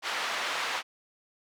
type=band-pass noise; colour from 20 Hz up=pink; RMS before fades=-32 dBFS; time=0.02-0.83 s; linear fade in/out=50 ms; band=920 to 3900 Hz; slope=12 dB/octave; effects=none